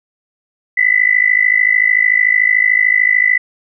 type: tone with amplitude modulation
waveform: sine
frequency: 1998 Hz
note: B6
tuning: 20 cents sharp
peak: -5 dBFS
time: 0.77-3.38 s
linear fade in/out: 10 ms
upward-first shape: sine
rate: 53.5 Hz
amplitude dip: 90%
effects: none